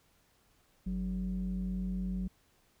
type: tone pair together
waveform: sine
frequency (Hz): 49.11 / 185.4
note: G1 / F#3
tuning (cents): +4 / +4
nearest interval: octave + major seventh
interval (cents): 2300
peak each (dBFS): -35 / -32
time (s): 0.86-2.28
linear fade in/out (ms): 10
effects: tanh soft clip ceiling -28 dBFS + pink hiss -69 dBFS RMS until 2.8 s